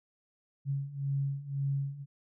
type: beating tone pair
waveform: sine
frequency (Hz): 137.7 / 139.6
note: C#3 / C#3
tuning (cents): -11 / +13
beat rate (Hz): 1.9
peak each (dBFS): -35 / -32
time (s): 0.65-2.06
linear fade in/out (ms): 50
effects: none